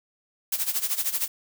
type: noise with tremolo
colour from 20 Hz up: blue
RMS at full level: -24 dBFS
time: 0.52-1.28 s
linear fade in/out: 5 ms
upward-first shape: sine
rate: 13 Hz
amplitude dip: 80%
effects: none